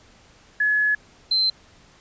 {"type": "tone pair in turn", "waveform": "sine", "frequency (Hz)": [1700, 4100], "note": ["G#6", "C8"], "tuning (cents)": [40, -36], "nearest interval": "octave + minor third", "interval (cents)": 1524, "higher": "second", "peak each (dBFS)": -17, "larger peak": "neither", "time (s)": [[0.6, 0.95], [1.31, 1.5]], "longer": "first", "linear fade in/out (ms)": 5, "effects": ["pink hiss -53 dBFS RMS until 2 s", "resampled to 16000 Hz"]}